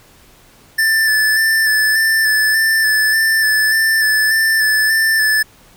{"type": "tone with vibrato", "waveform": "square", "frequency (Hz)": 1760, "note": "A6", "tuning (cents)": 0, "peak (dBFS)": -12, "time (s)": [0.78, 5.43], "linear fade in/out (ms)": 10, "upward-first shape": "square", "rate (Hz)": 1.7, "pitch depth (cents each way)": 18, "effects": ["pink hiss -47 dBFS RMS until 5.76 s"]}